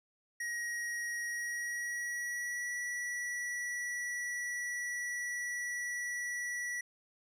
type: tone with pitch glide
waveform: square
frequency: 1895 to 1944.9 Hz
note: A#6 to B6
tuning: +28 to -27 cents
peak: -36 dBFS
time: 0.4-6.81 s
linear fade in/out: 5 ms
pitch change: +45 cents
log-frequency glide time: 1.27-2.75 s
effects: low-pass 12000 Hz 12 dB/octave + 13-bit